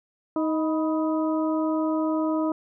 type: harmonic tone with a mistuned harmonic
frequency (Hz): 313.9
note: D#4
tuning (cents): +15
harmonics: 1 / 2 / 3 / 4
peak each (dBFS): -23 / -29 / -33 / -35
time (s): 0.36-2.52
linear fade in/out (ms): 2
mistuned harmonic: 3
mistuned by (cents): +74
effects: none